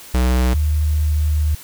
square / sine tone pair in turn, 62.8 / 75.92 Hz, B1 / D#2, +30 / -42 cents, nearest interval minor third, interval 328 cents, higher second, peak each -14 dBFS, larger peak neither, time 0.14-0.54 / 0.54-1.55 s, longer second, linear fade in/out 5 ms, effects white hiss -39 dBFS RMS until 1.63 s

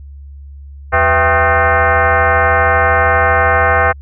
sine tone with frequency modulation, 372.7 Hz, F#4, 13 cents sharp, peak -8 dBFS, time 0.92-3.93 s, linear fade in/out 20 ms, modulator 290 Hz, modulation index 5.3, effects added 70 Hz sine -30 dBFS peak until 4.01 s

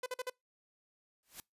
sawtooth tone bursts, 504 Hz, B4, 35 cents sharp, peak -32 dBFS, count 4, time 0.03-0.299 s, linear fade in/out 5 ms, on 32 ms, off 47 ms
white noise with exponential growth, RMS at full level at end -43 dBFS, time 1.23-1.4 s, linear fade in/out 0 ms, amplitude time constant 36 ms
effects noise-tail reverb RT60 0.2 s tail -25 dB re dry + resampled to 32000 Hz

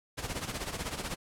pink noise with tremolo, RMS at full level -34 dBFS, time 0.17-1.16 s, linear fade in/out 20 ms, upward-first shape sine, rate 16 Hz, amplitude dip 70%, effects low-pass 11000 Hz 12 dB/octave

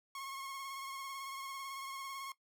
sawtooth tone with vibrato, 1087 Hz, C#6, 34 cents flat, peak -39 dBFS, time 0.15-2.32 s, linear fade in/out 2 ms, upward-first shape triangle, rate 18 Hz, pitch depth 39 cents each way, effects noise-tail reverb RT60 0.1 s tail -17 dB re dry

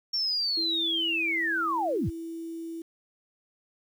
sine linear sweep, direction down, 5500 to 43 Hz, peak -25 dBFS, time 0.13-2.1 s, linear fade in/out 10 ms
sine tone, 330 Hz, E4, 2 cents sharp, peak -34 dBFS, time 0.57-2.82 s, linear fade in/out 5 ms
effects 9-bit

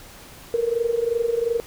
sine tone with amplitude modulation, 466.9 Hz, A#4, 3 cents sharp, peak -16 dBFS, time 0.54-1.6 s, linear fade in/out 0 ms, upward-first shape sine, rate 22.8 Hz, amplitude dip 80%, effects pink hiss -44 dBFS RMS until 1.66 s

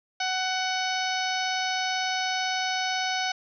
harmonic tone with a mistuned harmonic, 747 Hz, F#5, 16 cents sharp, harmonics 1 / 2 / 3 / 4 / 5 / 6 / 7 / 8, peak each -29 / -32 / -34 / -35 / -36 / -37 / -37 / -38 dBFS, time 0.2-3.32 s, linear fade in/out 5 ms, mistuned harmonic 6, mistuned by -26 cents, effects none

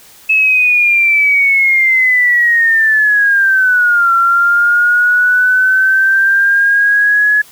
sine linear two-way sweep, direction down then up, 2600 to 1361 to 1698 Hz, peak -7 dBFS, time 0.29-7.42 s, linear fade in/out 10 ms, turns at 4.13 s, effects white hiss -41 dBFS RMS until 7.51 s

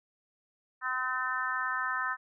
harmonic tone, 255.9 Hz, C4, 38 cents flat, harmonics 3 / 4 / 5 / 6 / 7, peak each -45 / -36 / -34 / -35 / -35 dBFS, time 0.81-2.17 s, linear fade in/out 50 ms, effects none

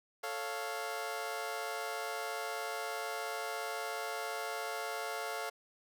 20% pulse chord, A augmented, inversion none, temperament equal, 440 / 554.4 / 698.5 Hz, A4 / C#5 / E#5, 0 / 0 / 0 cents, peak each -37 / -38 / -35 dBFS, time 0.23-5.5 s, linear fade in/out 10 ms, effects none

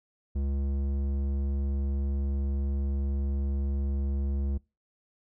square tone with low-pass filter, 69.3 Hz, C#2, in tune, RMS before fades -29 dBFS, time 0.35-4.58 s, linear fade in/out 10 ms, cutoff 310 Hz, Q 0.57, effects noise-tail reverb RT60 0.3 s tail -25 dB re dry

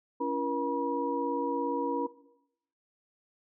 sine tone cluster, 280.9 / 338.1 / 478.4 / 964 Hz, C#4 / E4 / A#4 / B5, +23 / +44 / +45 / -42 cents, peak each -33 / -37 / -34 / -32 dBFS, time 0.2-2.07 s, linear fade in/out 10 ms, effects noise-tail reverb RT60 0.8 s tail -17 dB re dry

